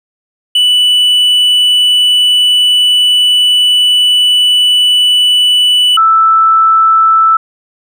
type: tone pair in turn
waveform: triangle / sine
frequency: 2970 / 1319.4 Hz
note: F#7 / E6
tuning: +6 / +1 cents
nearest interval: octave + major second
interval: 1405 cents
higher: first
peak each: -4 dBFS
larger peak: neither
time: 0.55-5.97 / 5.97-7.37 s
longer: first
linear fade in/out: 5 ms
effects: none

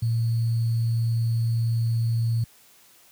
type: tone with sample-and-hold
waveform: sine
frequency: 115.2 Hz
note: A#2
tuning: 20 cents flat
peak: -20 dBFS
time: 0.02-2.44 s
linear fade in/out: 5 ms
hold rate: 4410 Hz
effects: white hiss -55 dBFS RMS until 3.11 s + high-pass 60 Hz 12 dB/octave

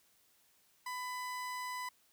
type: tone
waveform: 30% pulse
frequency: 1000 Hz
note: B5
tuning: 21 cents sharp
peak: -36 dBFS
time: 0.86-1.89 s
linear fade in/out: 5 ms
effects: white hiss -70 dBFS RMS until 2.12 s

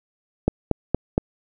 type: click train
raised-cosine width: 2 ms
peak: -4 dBFS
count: 4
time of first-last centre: 0.48-1.179 s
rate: 4.29 Hz
effects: none

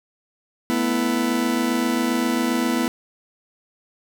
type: chord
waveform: 40% pulse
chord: A suspended second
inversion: none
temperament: just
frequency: 220 / 247.5 / 330 Hz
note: A3 / B3 / E4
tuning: 0 / +4 / +2 cents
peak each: -26 / -21 / -24 dBFS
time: 0.7-2.88 s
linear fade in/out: 0 ms
effects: none

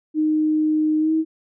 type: tone with pitch glide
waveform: sine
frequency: 308.9 to 318.3 Hz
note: D#4 to D#4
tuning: -12 to +39 cents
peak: -16 dBFS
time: 0.14-1.25 s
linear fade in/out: 50 ms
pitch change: +51 cents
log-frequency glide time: 0.99-1.13 s
effects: none

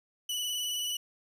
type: tone with vibrato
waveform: sawtooth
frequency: 2960 Hz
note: F#7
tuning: in tune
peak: -28 dBFS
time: 0.29-0.97 s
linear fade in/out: 5 ms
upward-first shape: square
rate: 19 Hz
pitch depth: 18 cents each way
effects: 11-bit

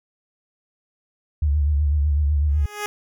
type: tone with vibrato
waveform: sine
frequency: 73.42 Hz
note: D2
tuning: in tune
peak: -16 dBFS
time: 1.42-2.66 s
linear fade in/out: 5 ms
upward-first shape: triangle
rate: 8 Hz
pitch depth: 89 cents each way
type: tone with exponential growth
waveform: 10% pulse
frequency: 416.1 Hz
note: G#4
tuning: 3 cents sharp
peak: -14 dBFS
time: 2.49-2.86 s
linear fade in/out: 0 ms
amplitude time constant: 80 ms
effects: none

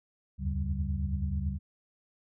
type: tone cluster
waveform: sine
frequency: 73.3 / 82.5 / 94.3 / 139.4 / 192.6 Hz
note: D2 / E2 / F#2 / C#3 / G3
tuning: -3 / +2 / +33 / +10 / -30 cents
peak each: -31 / -36 / -39 / -38 / -37 dBFS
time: 0.38-1.59 s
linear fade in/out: 50 ms
effects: none

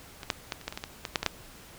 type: clicks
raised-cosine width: 0.2 ms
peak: -21 / -8 / -13 / -27 / -14 / -21 / -17 / -17 / -15 / -7 / -12 / -6 dBFS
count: 12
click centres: 0.232 / 0.302 / 0.522 / 0.613 / 0.68 / 0.725 / 0.775 / 0.839 / 1.052 / 1.158 / 1.23 / 1.263 s
effects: pink hiss -50 dBFS RMS until 1.78 s

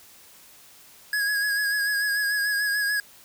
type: tone with vibrato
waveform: square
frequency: 1661.2 Hz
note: G#6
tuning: in tune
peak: -23 dBFS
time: 1.13-3 s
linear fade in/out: 2 ms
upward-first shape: sine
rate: 6.8 Hz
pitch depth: 35 cents each way
effects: white hiss -51 dBFS RMS until 3.24 s

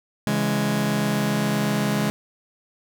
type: chord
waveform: sawtooth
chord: C# minor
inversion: none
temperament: just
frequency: 138.59 / 166.31 / 207.9 Hz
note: C#3 / E3 / G#3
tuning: 0 / +16 / +2 cents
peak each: -22 / -24 / -18 dBFS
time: 0.27-2.1 s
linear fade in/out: 0 ms
effects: none

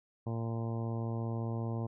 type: harmonic tone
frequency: 114.7 Hz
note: A#2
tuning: 28 cents flat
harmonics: 1 / 2 / 3 / 4 / 5 / 6 / 7 / 8 / 9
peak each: -34 / -40 / -44 / -46 / -48 / -50 / -51 / -52 / -53 dBFS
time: 0.26-1.87 s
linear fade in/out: 10 ms
effects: none

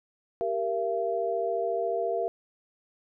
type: chord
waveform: sine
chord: E diminished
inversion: first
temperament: equal with one note detuned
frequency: 392 / 466.2 / 676.6 Hz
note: G4 / Bb4 / E5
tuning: 0 / 0 / +45 cents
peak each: -32 / -30 / -29 dBFS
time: 0.41-2.28 s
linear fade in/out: 0 ms
effects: none

